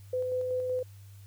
sine tone with tremolo, 506 Hz, B4, 42 cents sharp, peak -27 dBFS, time 0.13-0.83 s, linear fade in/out 5 ms, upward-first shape square, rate 5.3 Hz, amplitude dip 25%, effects added 99 Hz sine -47 dBFS peak until 1.26 s + white hiss -62 dBFS RMS until 1.26 s

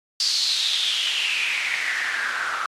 white noise with band-pass filter sweep, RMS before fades -24 dBFS, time 0.2-2.66 s, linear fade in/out 2 ms, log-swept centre 4800 to 1300 Hz, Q 5.9, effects low-pass 9000 Hz 12 dB/octave + AAC 64 kbps

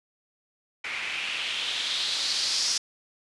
blue noise with low-pass filter sweep, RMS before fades -29 dBFS, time 0.84-2.78 s, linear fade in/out 5 ms, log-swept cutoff 2200 to 5400 Hz, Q 3.4, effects resampled to 24000 Hz

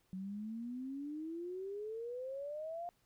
sine exponential sweep, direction up, 184.3 to 708 Hz, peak -40 dBFS, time 0.13-2.89 s, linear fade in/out 0 ms, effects pink hiss -75 dBFS RMS until 3.05 s

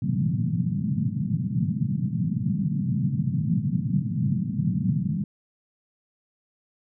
white band-pass noise, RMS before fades -25 dBFS, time 0.02-5.24 s, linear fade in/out 2 ms, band 110 to 210 Hz, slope 48 dB/octave, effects none

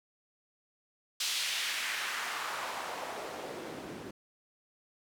white noise with band-pass filter sweep, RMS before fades -37 dBFS, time 1.2-4.11 s, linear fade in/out 5 ms, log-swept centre 3900 to 240 Hz, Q 1.3, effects none

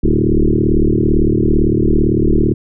sine tone with frequency modulation, 168.8 Hz, E3, 41 cents sharp, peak -9 dBFS, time 0.03-2.54 s, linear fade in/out 10 ms, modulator 37.8 Hz, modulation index 5.7, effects none

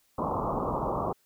white low-pass noise, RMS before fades -30 dBFS, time 0.18-1.13 s, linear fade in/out 5 ms, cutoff 1200 Hz, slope 96 dB/octave, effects white hiss -68 dBFS RMS until 1.25 s

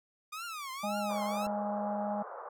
sawtooth tone with vibrato, 1208 Hz, D6, 48 cents sharp, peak -35 dBFS, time 0.32-1.47 s, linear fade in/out 10 ms, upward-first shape triangle, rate 1.9 Hz, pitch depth 280 cents each way
harmonic tone, 206.6 Hz, G#3, 9 cents flat, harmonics 1 / 3 / 4, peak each -36 / -36 / -36 dBFS, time 0.83-2.23 s, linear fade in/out 10 ms
white band-pass noise, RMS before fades -44 dBFS, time 1.09-2.49 s, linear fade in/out 5 ms, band 460 to 1300 Hz, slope 48 dB/octave
click, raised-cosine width 2 ms, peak -36 dBFS, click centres 1.467 s
effects none

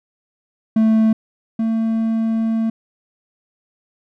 triangle tone pair in turn, 220.7 / 224.4 Hz, A3 / A3, +5 / +34 cents, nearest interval unison, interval 29 cents, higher second, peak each -9 / -14 dBFS, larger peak first, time 0.76-1.13 / 1.59-2.7 s, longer second, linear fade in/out 5 ms, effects none

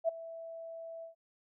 sine tone with ADSR envelope, 659.3 Hz, E5, in tune, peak -24 dBFS, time 0.04-1.15 s, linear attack 45 ms, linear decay 10 ms, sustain -18 dB, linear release 120 ms, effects none

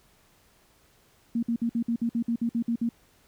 sine tone bursts, 233.1 Hz, A#3, in tune, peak -23 dBFS, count 12, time 1.35-2.891 s, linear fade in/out 5 ms, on 78 ms, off 55 ms, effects pink hiss -62 dBFS RMS until 3.27 s

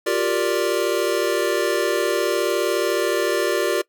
square chord, G minor seventh, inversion third, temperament equal with one note detuned, 352.5 / 392 / 466.2 / 587.3 Hz, F4 / G4 / Bb4 / D5, +16 / 0 / 0 / 0 cents, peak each -25 dBFS, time 0.06-3.82 s, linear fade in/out 10 ms, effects noise-tail reverb RT60 0.1 s tail -21 dB re dry

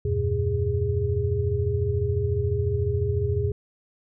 sine tone cluster, 81.8 / 95.9 / 121.8 / 410.9 Hz, E2 / G2 / B2 / G#4, -13 / -37 / -24 / -18 cents, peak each -27 dBFS, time 0.05-3.52 s, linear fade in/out 5 ms, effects none

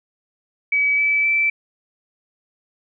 sine tone with pitch steps, 2281 / 2304 / 2326 Hz, C#7 / D7 / D7, +49 / -34 / -17 cents, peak -15 dBFS, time 0.72-1.5 s, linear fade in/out 5 ms, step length 260 ms, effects none

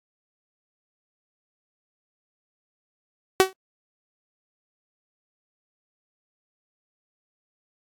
sawtooth tone with exponential decay, 378.6 Hz, F#4, 40 cents sharp, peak -6 dBFS, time 3.4-3.53 s, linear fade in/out 0 ms, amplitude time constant 27 ms, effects AAC 64 kbps

